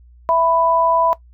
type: tone pair together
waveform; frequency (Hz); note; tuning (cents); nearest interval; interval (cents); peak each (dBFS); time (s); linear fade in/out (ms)
sine; 661 / 992.3; E5 / B5; +5 / +8; perfect fifth; 703; -16 / -15; 0.29-1.13; 0
effects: noise-tail reverb RT60 0.1 s tail -17 dB re dry + added 60 Hz sine -43 dBFS peak until 1.33 s